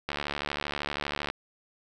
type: click train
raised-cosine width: 0.3 ms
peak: -14 dBFS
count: 89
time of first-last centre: 0.09-1.3 s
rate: 72.7 Hz
effects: none